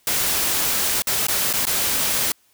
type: noise with dropouts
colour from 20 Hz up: white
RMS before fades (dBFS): -21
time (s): 0.07-2.32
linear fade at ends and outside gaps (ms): 2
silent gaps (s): 1.021-1.07 / 1.269-1.283 / 1.529-1.536 / 1.654-1.668
effects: white hiss -60 dBFS RMS until 2.53 s